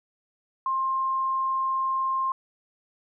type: tone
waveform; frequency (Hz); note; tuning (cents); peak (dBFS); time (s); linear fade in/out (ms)
sine; 1059; C6; +21; -23; 0.66-2.32; 2
effects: none